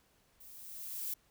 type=noise with level ramp; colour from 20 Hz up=violet; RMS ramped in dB=-55 to -37 dBFS; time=0.4-1.14 s; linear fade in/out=5 ms; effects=pink hiss -70 dBFS RMS until 1.3 s